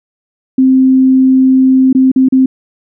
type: tone with dropouts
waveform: sine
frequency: 261.6 Hz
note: C4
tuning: in tune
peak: -4 dBFS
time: 0.58-2.46 s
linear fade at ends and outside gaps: 5 ms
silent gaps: 1.929-1.949 / 2.117-2.16 / 2.287-2.323 s
effects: none